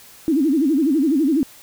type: tone with vibrato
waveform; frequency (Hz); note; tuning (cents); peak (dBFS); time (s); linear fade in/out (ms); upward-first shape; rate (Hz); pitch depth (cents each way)
sine; 293.7; D4; 0; -14; 0.28-1.43; 0; sine; 12; 220
effects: white hiss -45 dBFS RMS until 1.62 s